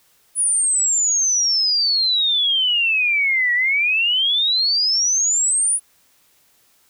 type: exponential two-way sweep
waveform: sine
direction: down then up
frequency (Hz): 9956 to 1913 to 9956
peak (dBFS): -15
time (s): 0.35-5.8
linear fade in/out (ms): 50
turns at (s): 3.53
effects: white hiss -58 dBFS RMS until 6.89 s